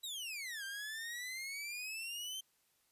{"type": "exponential two-way sweep", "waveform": "sawtooth", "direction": "down then up", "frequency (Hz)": [3944, 1568, 3137], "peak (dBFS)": -38, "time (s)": [0.03, 2.41], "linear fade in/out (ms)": 10, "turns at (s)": 0.64, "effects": ["white hiss -75 dBFS RMS until 2.91 s", "resampled to 32000 Hz"]}